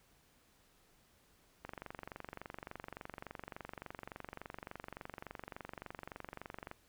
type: click train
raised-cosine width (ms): 0.5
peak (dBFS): -29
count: 120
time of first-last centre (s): 1.65-6.714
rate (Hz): 23.5
effects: pink hiss -69 dBFS RMS until 6.88 s